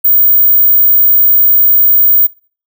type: tone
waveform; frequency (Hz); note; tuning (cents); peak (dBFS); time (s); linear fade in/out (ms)
sine; 15070; A#9; +18; -4; 0.04-2.27; 10
effects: noise-tail reverb RT60 0.4 s tail -22 dB re dry